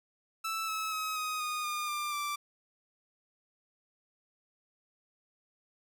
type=tone with pitch steps; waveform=sawtooth; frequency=1318.5 / 1296.6 / 1275.1 / 1253.9 / 1233 / 1212.6 / 1192.4 / 1172.6 Hz; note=E6 / E6 / D#6 / D#6 / D#6 / D#6 / D6 / D6; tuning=0 / -29 / +42 / +13 / -16 / -45 / +26 / -3 cents; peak=-29 dBFS; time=0.44-2.36 s; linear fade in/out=10 ms; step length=240 ms; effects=none